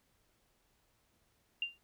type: tone with exponential decay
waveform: sine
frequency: 2786 Hz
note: F7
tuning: 5 cents flat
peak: -29 dBFS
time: 1.62-1.78 s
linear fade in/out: 2 ms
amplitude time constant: 33 ms
effects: pink hiss -74 dBFS RMS until 1.83 s